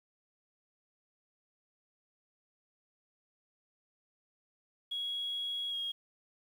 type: tone with pitch glide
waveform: sine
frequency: 3322 to 3272 Hz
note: G#7 to G#7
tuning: 0 to -26 cents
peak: -33 dBFS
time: 4.91-5.92 s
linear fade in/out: 10 ms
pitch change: -26 cents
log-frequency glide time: 5.7-5.75 s
effects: tanh soft clip ceiling -29 dBFS + 10-bit